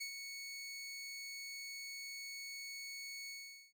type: tone with ADSR envelope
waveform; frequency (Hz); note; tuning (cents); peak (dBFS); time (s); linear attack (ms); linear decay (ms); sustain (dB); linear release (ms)
20% pulse; 2217; C#7; 0; -35; 0-3.73; 14; 93; -5; 440
effects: none